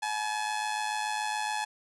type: tone with amplitude modulation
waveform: sawtooth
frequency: 852 Hz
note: G#5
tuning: 44 cents sharp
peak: -23 dBFS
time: 0.02-1.65 s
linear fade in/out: 10 ms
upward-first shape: sine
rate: 107 Hz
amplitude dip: 60%
effects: resampled to 24000 Hz